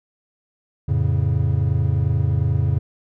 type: chord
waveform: triangle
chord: F augmented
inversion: none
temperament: equal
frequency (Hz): 87.31 / 110 / 138.59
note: F2 / A2 / C#3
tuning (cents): 0 / 0 / 0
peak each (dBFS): -19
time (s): 0.88-2.79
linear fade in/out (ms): 10
effects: none